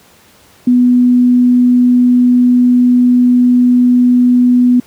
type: tone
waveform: sine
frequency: 246.9 Hz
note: B3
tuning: in tune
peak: -5 dBFS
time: 0.67-4.8 s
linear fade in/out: 5 ms
effects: pink hiss -45 dBFS RMS until 4.86 s + high-pass 80 Hz 12 dB/octave